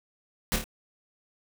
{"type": "noise with echo", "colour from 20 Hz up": "pink", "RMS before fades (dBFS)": -26, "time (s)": [0.52, 0.56], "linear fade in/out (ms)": 0, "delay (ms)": 27, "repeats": 3, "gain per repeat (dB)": -5, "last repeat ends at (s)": 0.641, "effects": []}